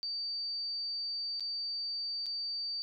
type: tone with dropouts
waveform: sine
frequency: 4620 Hz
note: D8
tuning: 29 cents flat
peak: -34 dBFS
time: 0.03-2.82 s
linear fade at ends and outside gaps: 0 ms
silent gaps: 1.397-1.406 / 2.259-2.265 s
effects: none